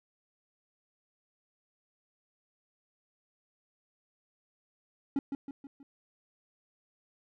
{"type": "tone with echo", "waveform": "triangle", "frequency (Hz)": 277.2, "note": "C#4", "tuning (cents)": 0, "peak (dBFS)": -24, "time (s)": [5.16, 5.19], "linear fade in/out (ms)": 2, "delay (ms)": 160, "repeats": 4, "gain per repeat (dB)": -6, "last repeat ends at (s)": 5.83, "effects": []}